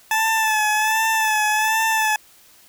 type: tone with vibrato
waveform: 20% pulse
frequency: 870 Hz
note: A5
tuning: 20 cents flat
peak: -12 dBFS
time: 0.11-2.16 s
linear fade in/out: 2 ms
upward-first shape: sine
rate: 1.3 Hz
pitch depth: 42 cents each way
effects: white hiss -51 dBFS RMS until 2.68 s